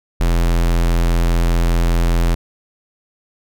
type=tone; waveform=square; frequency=42.49 Hz; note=F1; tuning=47 cents flat; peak=-13 dBFS; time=0.2-2.35 s; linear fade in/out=10 ms; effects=none